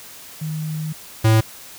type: tone pair in turn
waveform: sine / square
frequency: 155.56 / 110.67 Hz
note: D#3 / A2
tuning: 0 / +11 cents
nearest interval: tritone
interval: 589 cents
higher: first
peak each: -23 / -12 dBFS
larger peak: second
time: 0.41-0.93 / 1.24-1.41 s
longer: first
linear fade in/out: 10 ms
effects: white hiss -40 dBFS RMS until 1.78 s